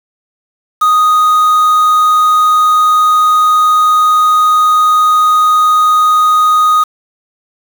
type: tone with quantisation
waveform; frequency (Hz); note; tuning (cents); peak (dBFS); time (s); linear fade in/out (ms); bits
triangle; 1244.5; D#6; 0; -4; 0.81-6.84; 10; 4
effects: none